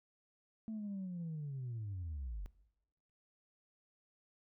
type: linear sweep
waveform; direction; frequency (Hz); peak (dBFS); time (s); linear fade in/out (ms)
sine; down; 223.7 to 43.56; -38; 0.68-2.46; 0
effects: noise-tail reverb RT60 0.9 s tail -21 dB re dry + tanh soft clip ceiling -37 dBFS